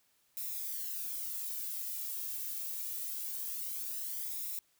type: noise with flanger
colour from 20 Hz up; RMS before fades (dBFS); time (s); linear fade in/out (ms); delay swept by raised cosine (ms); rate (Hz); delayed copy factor
violet; -39; 0.37-4.59; 0; 0.65 to 2.05; 0.24; -0.6
effects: white hiss -72 dBFS RMS until 4.79 s